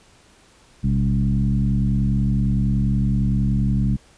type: tone with frequency modulation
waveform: sine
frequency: 128.1 Hz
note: C3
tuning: 36 cents flat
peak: -16 dBFS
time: 0.83-3.97 s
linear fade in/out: 20 ms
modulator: 70.7 Hz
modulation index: 1.3
effects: pink hiss -53 dBFS RMS until 4.17 s + resampled to 22050 Hz